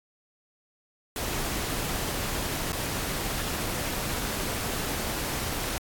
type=noise with dropouts; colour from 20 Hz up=pink; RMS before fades=-31 dBFS; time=1.16-5.78 s; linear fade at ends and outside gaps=1 ms; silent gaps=2.721-2.729 s; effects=AAC 64 kbps